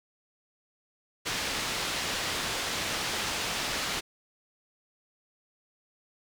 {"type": "low-pass noise", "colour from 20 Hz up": "white", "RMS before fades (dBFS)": -32, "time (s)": [1.25, 4.01], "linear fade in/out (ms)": 20, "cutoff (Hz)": 4700, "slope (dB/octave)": 12, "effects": []}